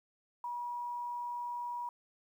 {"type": "tone with quantisation", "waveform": "sine", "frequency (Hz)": 964, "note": "B5", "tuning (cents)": -42, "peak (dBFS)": -36, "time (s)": [0.44, 1.89], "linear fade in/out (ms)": 2, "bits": 11, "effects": []}